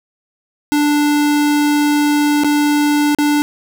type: tone with dropouts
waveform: square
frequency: 294.1 Hz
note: D4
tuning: 3 cents sharp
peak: -12 dBFS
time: 0.72-3.42 s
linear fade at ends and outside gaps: 0 ms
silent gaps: 2.436-2.445 / 3.148-3.186 s
effects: none